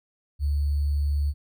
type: tone with sample-and-hold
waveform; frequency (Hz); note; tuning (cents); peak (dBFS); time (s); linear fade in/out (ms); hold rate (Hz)
sine; 72.3; D2; -27; -21; 0.39-1.34; 50; 4410
effects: none